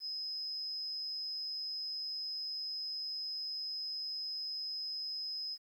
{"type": "tone with amplitude modulation", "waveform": "sine", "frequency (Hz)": 5080, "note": "D#8", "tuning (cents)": 35, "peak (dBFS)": -35, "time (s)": [0, 5.58], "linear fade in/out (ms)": 50, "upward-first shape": "sine", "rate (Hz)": 151, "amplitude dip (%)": 45, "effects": ["11-bit"]}